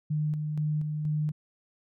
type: tone with tremolo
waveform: sine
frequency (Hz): 151.8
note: D#3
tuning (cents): -42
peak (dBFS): -25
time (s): 0.1-1.32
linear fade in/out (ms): 10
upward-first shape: square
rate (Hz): 2.1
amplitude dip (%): 35
effects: none